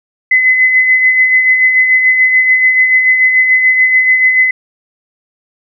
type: tone with tremolo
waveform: sine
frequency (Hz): 2029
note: B6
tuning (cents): +46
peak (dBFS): -4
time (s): 0.31-4.51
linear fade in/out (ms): 5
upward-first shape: sine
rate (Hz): 6.9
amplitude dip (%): 45
effects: none

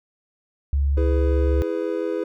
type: tone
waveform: sine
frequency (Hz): 70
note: C#2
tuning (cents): +18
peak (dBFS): -17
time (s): 0.73-1.62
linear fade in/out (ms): 0
type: chord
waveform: triangle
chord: E major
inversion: none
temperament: equal with one note detuned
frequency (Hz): 329.6 / 415.3 / 501.1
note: E4 / G#4 / B4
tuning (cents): 0 / 0 / +25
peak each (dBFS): -25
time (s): 0.97-2.24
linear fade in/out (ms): 5
effects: none

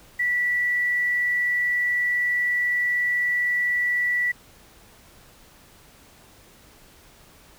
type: tone with quantisation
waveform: sine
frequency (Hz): 1956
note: B6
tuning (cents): -17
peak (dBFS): -20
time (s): 0.19-4.32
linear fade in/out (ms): 10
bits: 8
effects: pink hiss -52 dBFS RMS until 7.58 s

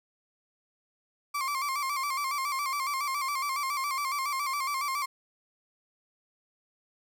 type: tone with vibrato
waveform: 35% pulse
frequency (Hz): 1110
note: C#6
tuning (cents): +2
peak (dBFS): -27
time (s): 1.34-5.06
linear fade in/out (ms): 10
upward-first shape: square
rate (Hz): 7.2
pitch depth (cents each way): 75
effects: none

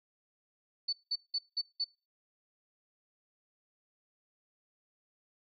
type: tone bursts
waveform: sine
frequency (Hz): 4492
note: C#8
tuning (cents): +22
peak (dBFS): -29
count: 5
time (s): 0.88-1.845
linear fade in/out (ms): 10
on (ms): 49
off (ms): 180
effects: noise-tail reverb RT60 0.3 s tail -24 dB re dry

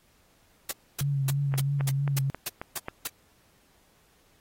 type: noise bursts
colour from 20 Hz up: white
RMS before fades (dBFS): -30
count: 9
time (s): 0.69-3.075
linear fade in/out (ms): 5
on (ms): 25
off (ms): 270
type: tone with vibrato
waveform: sine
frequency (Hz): 138.59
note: C#3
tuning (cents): 0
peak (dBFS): -24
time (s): 1.01-2.3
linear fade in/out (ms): 0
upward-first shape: triangle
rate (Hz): 3.1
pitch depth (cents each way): 50
type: click train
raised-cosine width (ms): 0.5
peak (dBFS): -19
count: 6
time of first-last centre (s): 1.54-2.884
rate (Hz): 3.72
effects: pink hiss -64 dBFS RMS until 4.4 s + AAC 48 kbps

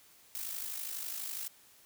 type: noise with amplitude modulation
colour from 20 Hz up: blue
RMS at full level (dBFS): -37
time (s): 0.35-1.48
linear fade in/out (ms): 0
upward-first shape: sine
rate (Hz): 52.1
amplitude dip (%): 60
effects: white hiss -61 dBFS RMS until 1.85 s

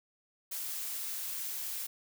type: noise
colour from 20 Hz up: blue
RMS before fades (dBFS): -38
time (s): 0.51-1.87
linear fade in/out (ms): 10
effects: none

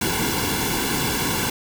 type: noise with comb filter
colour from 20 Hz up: pink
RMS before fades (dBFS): -23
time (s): 0.01-1.5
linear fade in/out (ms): 5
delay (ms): 1.6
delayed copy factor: -0.8
effects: none

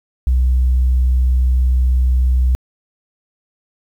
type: tone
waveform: sine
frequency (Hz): 63.1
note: B1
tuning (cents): +38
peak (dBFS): -9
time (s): 0.27-2.55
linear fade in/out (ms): 0
effects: tanh soft clip ceiling -8 dBFS + 8-bit

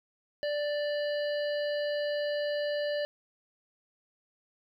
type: harmonic tone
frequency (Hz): 587.3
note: D5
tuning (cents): 0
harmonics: 1 / 3 / 5 / 7 / 8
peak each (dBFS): -29 / -39 / -43 / -46 / -47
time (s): 0.43-3.05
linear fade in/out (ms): 0
effects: 11-bit

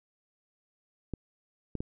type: clicks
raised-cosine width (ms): 3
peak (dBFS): -21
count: 3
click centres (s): 1.137 / 1.753 / 1.805
effects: none

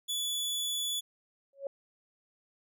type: tone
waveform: sawtooth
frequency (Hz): 3437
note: A7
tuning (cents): -41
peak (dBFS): -28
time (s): 0.08-1.01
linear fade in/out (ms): 20
type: tone with exponential growth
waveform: sine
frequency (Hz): 553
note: C#5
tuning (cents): -4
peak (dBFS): -29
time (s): 1.53-1.67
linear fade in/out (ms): 2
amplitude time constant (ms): 30
effects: none

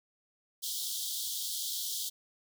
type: high-pass noise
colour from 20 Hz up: pink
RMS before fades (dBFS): -36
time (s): 0.62-2.1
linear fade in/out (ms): 20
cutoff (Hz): 3200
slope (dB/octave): 96
effects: none

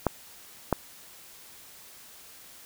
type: clicks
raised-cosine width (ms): 1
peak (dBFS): -8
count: 2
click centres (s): 0.067 / 0.727
effects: white hiss -50 dBFS RMS until 2.65 s

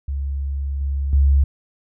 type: tone with level steps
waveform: sine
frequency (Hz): 69.3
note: C#2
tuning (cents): 0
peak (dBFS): -21 / -19 / -11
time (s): 0.08-1.44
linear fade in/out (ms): 5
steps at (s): 0.81 / 1.13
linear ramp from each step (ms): 2
effects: none

